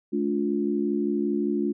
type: tone cluster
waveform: sine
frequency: 215.4 / 287.9 / 353.1 Hz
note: A3 / D4 / F4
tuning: -37 / -34 / +19 cents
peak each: -27 dBFS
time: 0.12-1.73 s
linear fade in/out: 20 ms
effects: none